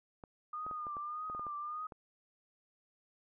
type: clicks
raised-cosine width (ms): 1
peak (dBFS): -34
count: 10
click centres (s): 0.238 / 0.665 / 0.712 / 0.868 / 0.968 / 1.299 / 1.349 / 1.395 / 1.467 / 1.922
type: tone with vibrato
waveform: sine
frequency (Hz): 1214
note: D#6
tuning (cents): -43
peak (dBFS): -38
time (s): 0.53-1.87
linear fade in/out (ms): 5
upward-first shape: triangle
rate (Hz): 1.7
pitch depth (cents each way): 67
effects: none